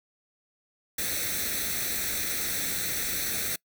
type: noise with comb filter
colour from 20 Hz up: white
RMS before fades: -30 dBFS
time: 0.98-3.56 s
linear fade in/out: 5 ms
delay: 0.5 ms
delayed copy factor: +0.75
effects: noise-tail reverb RT60 0.1 s tail -24 dB re dry